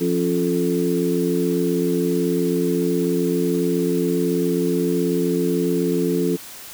harmonic tone with a mistuned harmonic, 87.31 Hz, F2, in tune, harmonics 2 / 3 / 4 / 5, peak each -23 / -23 / -23 / -23 dBFS, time 0-6.37 s, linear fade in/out 20 ms, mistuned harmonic 3, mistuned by +57 cents, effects white hiss -38 dBFS RMS until 6.73 s

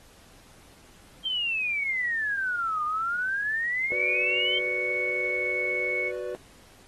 sine exponential two-way sweep, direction down then up, 3156 to 1205 to 3156 Hz, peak -25 dBFS, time 1.25-4.59 s, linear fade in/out 5 ms, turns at 2.84 s
triangle chord, B minor, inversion second, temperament equal, 370 / 493.9 / 587.3 Hz, F#4 / B4 / D5, 0 / 0 / 0 cents, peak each -33 / -32 / -35 dBFS, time 3.92-6.35 s, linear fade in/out 0 ms
sine tone with pitch glide, 2226 to 2212 Hz, C#7 to C#7, +7 to -4 cents, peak -26 dBFS, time 3.96-6.12 s, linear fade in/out 50 ms, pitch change -11 cents, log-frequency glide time 4.33-5.6 s
effects pink hiss -55 dBFS RMS until 6.87 s + AAC 32 kbps

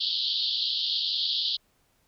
white band-pass noise, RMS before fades -28 dBFS, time 0-1.57 s, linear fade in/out 10 ms, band 3100 to 4700 Hz, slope 96 dB/octave, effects pink hiss -68 dBFS RMS until 2.07 s

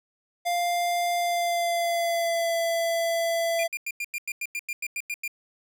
square tone with pitch glide, 698.5 to 670 Hz, F5 to E5, 0 to +28 cents, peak -24 dBFS, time 0.45-3.68 s, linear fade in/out 20 ms, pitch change -72 cents, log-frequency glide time 1.16-2.56 s
45% pulse tone bursts, 2400 Hz, D7, 37 cents sharp, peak -28 dBFS, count 13, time 3.59-5.278 s, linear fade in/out 2 ms, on 44 ms, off 93 ms
effects none

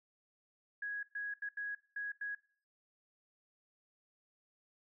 sine tone bursts at uneven times, 1661.2 Hz, G#6, in tune, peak -37 dBFS, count 6, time 0.82-1.03 / 1.15-1.34 / 1.42-1.49 / 1.57-1.75 / 1.96-2.12 / 2.21-2.35 s, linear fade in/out 5 ms, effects noise-tail reverb RT60 0.5 s tail -20 dB re dry

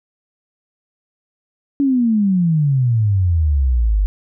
sine exponential sweep, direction down, 285.8 to 47.74 Hz, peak -12 dBFS, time 1.8-4.06 s, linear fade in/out 0 ms, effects none

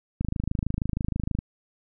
click train, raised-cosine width 5 ms, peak -14 dBFS, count 32, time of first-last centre 0.21-1.389 s, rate 26.3 Hz, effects none

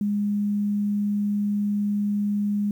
sine tone, 205.4 Hz, G#3, 19 cents flat, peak -21 dBFS, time 0.01-2.71 s, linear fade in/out 2 ms, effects 9-bit

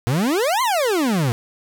40% pulse exponential two-way sweep, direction up then down, 111.5 to 1078 to 111.5 Hz, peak -16 dBFS, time 0.07-1.32 s, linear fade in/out 0 ms, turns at 0.62 s, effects none

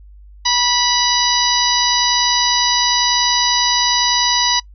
harmonic tone with a mistuned harmonic, 981 Hz, B5, 12 cents flat, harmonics 1 / 2 / 3 / 4 / 5 / 6, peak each -19 / -23 / -23 / -19 / -18 / -22 dBFS, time 0.45-4.6 s, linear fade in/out 10 ms, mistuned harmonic 1, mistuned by -17 cents, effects noise-tail reverb RT60 0.1 s tail -24 dB re dry + added 50 Hz sine -38 dBFS peak until 4.74 s

